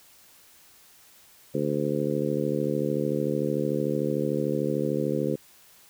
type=harmonic tone; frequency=73.42 Hz; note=D2; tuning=in tune; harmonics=2 / 3 / 4 / 5 / 6 / 7; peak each=-31 / -31 / -31 / -31 / -31 / -31 dBFS; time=1.54-5.36 s; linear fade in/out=10 ms; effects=white hiss -55 dBFS RMS until 5.89 s